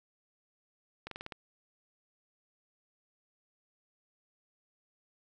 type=slowing click train; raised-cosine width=0.3 ms; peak=-25 dBFS; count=6; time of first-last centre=1.07-1.322 s; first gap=43 ms; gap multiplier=1.08; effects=none

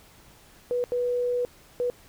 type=tone bursts at uneven times; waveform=sine; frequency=489.7 Hz; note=B4; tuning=15 cents flat; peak=-23 dBFS; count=3; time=0.71-0.84 / 0.92-1.45 / 1.8-1.9 s; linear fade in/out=0 ms; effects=pink hiss -54 dBFS RMS until 2.08 s

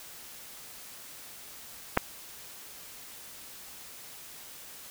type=clicks; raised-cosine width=0.5 ms; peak=-20 / -6 dBFS; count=2; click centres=1.97 / 1.974 s; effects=white hiss -47 dBFS RMS until 4.9 s

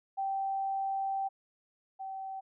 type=tone pair in turn; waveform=sine; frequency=779 / 770.5 Hz; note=G5 / G5; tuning=-11 / -30 cents; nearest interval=unison; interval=19 cents; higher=first; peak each=-30 / -37 dBFS; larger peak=first; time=0.17-1.29 / 1.99-2.41 s; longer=first; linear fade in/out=20 ms; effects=none

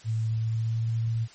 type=tone with pitch glide; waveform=sine; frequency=111.5 to 113.78 Hz; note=A2 to A#2; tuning=+23 to -42 cents; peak=-24 dBFS; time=0.04-1.28 s; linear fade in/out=50 ms; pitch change=+35 cents; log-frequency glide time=0.27-0.88 s; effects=white hiss -52 dBFS RMS until 1.34 s + MP3 32 kbps

